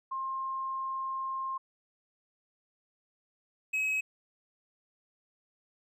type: tone pair in turn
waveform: sine / triangle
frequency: 1062 / 2554 Hz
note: C6 / D#7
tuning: +25 / +45 cents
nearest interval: octave + minor third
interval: 1520 cents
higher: second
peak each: -32 / -26 dBFS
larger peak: second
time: 0.11-1.58 / 3.73-4.01 s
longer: first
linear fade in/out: 10 ms
effects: none